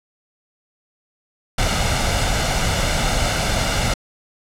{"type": "noise with comb filter", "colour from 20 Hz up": "pink", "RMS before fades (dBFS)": -19, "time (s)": [1.58, 3.94], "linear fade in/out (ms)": 5, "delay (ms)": 1.4, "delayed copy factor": 0.55, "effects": ["low-pass 8000 Hz 12 dB/octave"]}